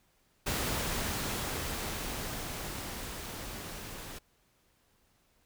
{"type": "noise with level ramp", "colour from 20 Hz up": "pink", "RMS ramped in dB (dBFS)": [-32, -44], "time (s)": [0.46, 4.19], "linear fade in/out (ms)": 10, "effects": ["pink hiss -70 dBFS RMS until 5.45 s"]}